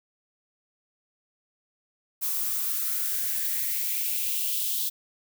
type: noise with high-pass filter sweep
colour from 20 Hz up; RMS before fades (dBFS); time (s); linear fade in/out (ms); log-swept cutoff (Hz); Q
violet; -28; 2.21-4.9; 20; 960 to 3600; 3.6
effects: none